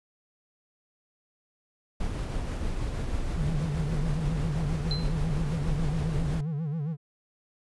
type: noise with tremolo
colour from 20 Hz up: brown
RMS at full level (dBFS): -29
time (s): 2-6.41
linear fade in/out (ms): 5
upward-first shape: triangle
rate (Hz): 6.3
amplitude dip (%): 30
type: tone with vibrato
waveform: triangle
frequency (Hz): 153.7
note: D#3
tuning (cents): -21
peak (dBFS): -26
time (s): 3.35-6.97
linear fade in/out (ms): 50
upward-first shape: sine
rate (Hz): 7.4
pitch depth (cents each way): 150
type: tone with exponential decay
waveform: sine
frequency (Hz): 4085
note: C8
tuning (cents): -42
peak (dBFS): -27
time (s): 4.91-5.16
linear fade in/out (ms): 1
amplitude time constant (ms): 54
effects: resampled to 24000 Hz